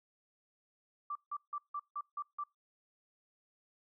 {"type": "tone bursts", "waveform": "sine", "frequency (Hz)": 1170, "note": "D6", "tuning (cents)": -7, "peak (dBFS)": -36, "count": 7, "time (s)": [1.1, 2.438], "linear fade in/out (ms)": 5, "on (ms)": 54, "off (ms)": 160, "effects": ["noise-tail reverb RT60 0.2 s tail -23 dB re dry"]}